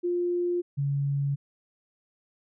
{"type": "tone pair in turn", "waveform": "sine", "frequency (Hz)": [351.7, 140.66], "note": ["F4", "C#3"], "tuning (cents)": [12, 26], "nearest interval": "octave + major third", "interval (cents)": 1586, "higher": "first", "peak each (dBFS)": -24, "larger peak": "neither", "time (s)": [[0.03, 0.62], [0.77, 1.36]], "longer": "neither", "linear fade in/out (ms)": 20, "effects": []}